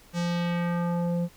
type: tone with low-pass filter sweep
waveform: square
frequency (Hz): 173.1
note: F3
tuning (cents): -15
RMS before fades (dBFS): -27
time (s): 0.13-1.29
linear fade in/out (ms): 50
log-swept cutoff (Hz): 7400 to 390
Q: 1.4
effects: pink hiss -55 dBFS RMS until 1.36 s